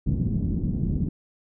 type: low-pass noise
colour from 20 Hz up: white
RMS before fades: -25 dBFS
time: 0.06-1.09 s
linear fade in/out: 5 ms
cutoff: 220 Hz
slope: 24 dB/octave
effects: none